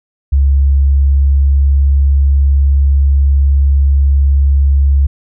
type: tone with pitch glide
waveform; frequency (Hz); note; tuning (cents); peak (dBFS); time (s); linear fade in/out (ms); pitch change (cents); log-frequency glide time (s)
sine; 69 to 69.4; C#2 to C#2; -7 to +3; -6; 0.32-5.07; 10; +10; 0.53-1.85
effects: none